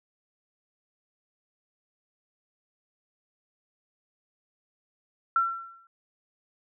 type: tone with exponential decay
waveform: sine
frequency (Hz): 1354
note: E6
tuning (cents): +46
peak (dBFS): -18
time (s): 5.36-5.87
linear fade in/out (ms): 2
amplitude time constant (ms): 110
effects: none